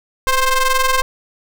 sawtooth ring-modulated tone, 523.3 Hz, C5, in tune, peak -6 dBFS, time 0.27-1.02 s, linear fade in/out 0 ms, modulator 534 Hz, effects none

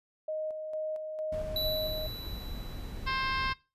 sine tone with tremolo, 622.3 Hz, D#5, in tune, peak -31 dBFS, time 0.28-2.07 s, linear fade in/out 5 ms, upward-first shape square, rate 2.2 Hz, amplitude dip 40%
brown noise, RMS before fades -39 dBFS, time 1.32-3.53 s, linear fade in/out 5 ms
square tone with exponential decay, 3951 Hz, B7, in tune, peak -29 dBFS, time 1.56-3.54 s, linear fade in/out 2 ms, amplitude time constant 430 ms
harmonic tone, 528 Hz, C5, 16 cents sharp, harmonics 2 / 3 / 4 / 5 / 6 / 7 / 8 / 9 / 10, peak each -32 / -36 / -38 / -40 / -42 / -43 / -44 / -45 / -46 dBFS, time 3.06-3.54 s, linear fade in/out 20 ms
effects noise-tail reverb RT60 0.3 s tail -21 dB re dry + resampled to 32000 Hz

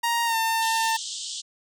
sawtooth tone with pitch glide, 936 to 900.5 Hz, A#5 to A5, +7 to +40 cents, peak -18 dBFS, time 0.03-0.97 s, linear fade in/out 10 ms, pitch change -67 cents, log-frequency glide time 0.25-0.36 s
pink band-pass noise, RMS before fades -34 dBFS, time 0.61-1.42 s, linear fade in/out 20 ms, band 3000 to 8500 Hz, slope 96 dB/octave
effects none

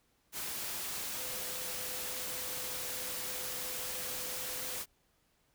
sine tone in noise, 505 Hz, B4, 39 cents sharp, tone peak -50 dBFS, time 1.15-4.81 s, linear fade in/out 50 ms, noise white, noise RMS -39 dBFS, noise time 0.32-4.86 s, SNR -14 dB, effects pink hiss -73 dBFS RMS until 5.54 s

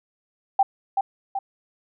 sine tone with echo, 784 Hz, G5, in tune, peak -13 dBFS, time 0.59-0.63 s, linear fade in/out 5 ms, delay 380 ms, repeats 2, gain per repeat -5 dB, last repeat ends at 1.39 s, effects none

